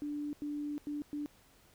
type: tone bursts at uneven times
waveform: sine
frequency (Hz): 293.7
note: D4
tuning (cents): 0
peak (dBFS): -35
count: 4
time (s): 0.02-0.33 / 0.42-0.78 / 0.87-1.02 / 1.13-1.26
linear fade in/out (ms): 0
effects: pink hiss -64 dBFS RMS until 1.74 s